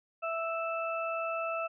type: harmonic tone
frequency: 659.3 Hz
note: E5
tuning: in tune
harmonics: 1 / 2 / 4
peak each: -34 / -35 / -39 dBFS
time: 0.22-1.68 s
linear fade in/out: 20 ms
effects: none